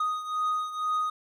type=beating tone pair; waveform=triangle; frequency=1244.5 / 1246.6 Hz; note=D#6 / D#6; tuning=0 / +3 cents; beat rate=2.1 Hz; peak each=-26 / -31 dBFS; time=0-1.1 s; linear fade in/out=5 ms; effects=none